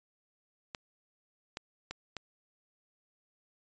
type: clicks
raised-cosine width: 0.2 ms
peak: -21 dBFS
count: 4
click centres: 0.748 / 1.571 / 1.91 / 2.167 s
effects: resampled to 16000 Hz